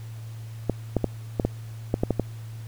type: clicks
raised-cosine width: 2 ms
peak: -8 dBFS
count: 9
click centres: 0.697 / 0.967 / 1.043 / 1.398 / 1.45 / 1.941 / 2.035 / 2.107 / 2.197 s
effects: added 112 Hz sine -35 dBFS peak until 2.67 s + pink hiss -52 dBFS RMS until 2.67 s